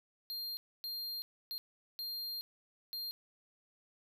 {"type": "tone bursts at uneven times", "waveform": "square", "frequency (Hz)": 4200, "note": "C8", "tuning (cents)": 6, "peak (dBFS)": -39, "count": 5, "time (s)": [[0.3, 0.57], [0.84, 1.22], [1.51, 1.58], [1.99, 2.41], [2.93, 3.11]], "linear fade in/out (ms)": 0, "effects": []}